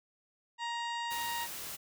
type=harmonic tone; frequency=939 Hz; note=A#5; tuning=12 cents sharp; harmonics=1 / 2 / 3 / 4 / 5 / 6 / 7 / 8 / 9; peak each=-36 / -41 / -44 / -46 / -51 / -61 / -59 / -54 / -63 dBFS; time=0.58-1.48 s; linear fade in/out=50 ms
type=noise; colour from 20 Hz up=white; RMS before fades=-42 dBFS; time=1.1-1.77 s; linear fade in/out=20 ms
effects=none